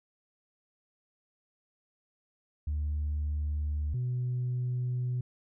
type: tone pair in turn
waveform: sine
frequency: 74.6 / 124.56 Hz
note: D2 / B2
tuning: +28 / +15 cents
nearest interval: major sixth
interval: 887 cents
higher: second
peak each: -27 dBFS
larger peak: neither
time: 2.67-3.94 / 3.94-5.21 s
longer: neither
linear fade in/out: 5 ms
effects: tanh soft clip ceiling -26 dBFS